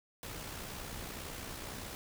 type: noise with amplitude modulation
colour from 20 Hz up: pink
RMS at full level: -42 dBFS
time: 0.23-1.95 s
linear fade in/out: 0 ms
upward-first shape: sine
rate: 61.9 Hz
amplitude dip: 40%
effects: none